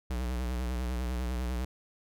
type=tone with vibrato; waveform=square; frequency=61.74 Hz; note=B1; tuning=in tune; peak=-31 dBFS; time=0.1-1.65 s; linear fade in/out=5 ms; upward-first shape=triangle; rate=10 Hz; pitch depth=100 cents each way; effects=none